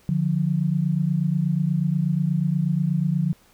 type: tone pair together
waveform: sine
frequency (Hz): 148.5 / 176.79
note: D3 / F3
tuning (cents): +20 / +21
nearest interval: minor third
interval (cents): 301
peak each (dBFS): -22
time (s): 0.09-3.33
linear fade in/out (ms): 0
effects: pink hiss -57 dBFS RMS until 3.53 s